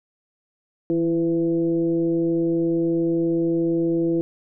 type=tone with frequency modulation; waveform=sine; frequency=333.8 Hz; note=E4; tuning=22 cents sharp; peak=-18 dBFS; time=0.9-4.21 s; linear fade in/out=0 ms; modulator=169 Hz; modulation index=0.68; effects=none